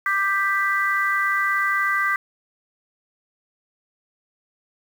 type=chord; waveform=sine; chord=G major; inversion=second; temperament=equal with one note detuned; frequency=1184.2 / 1568 / 1975.5 Hz; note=D6 / G6 / B6; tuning=+14 / 0 / 0 cents; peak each=-23 dBFS; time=0.06-2.16 s; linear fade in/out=2 ms; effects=7-bit